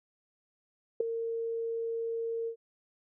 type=tone with ADSR envelope; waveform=sine; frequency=458.2 Hz; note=A#4; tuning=30 cents flat; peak=-20 dBFS; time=1-2.56 s; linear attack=6 ms; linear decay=6 ms; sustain=-11 dB; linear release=88 ms; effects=none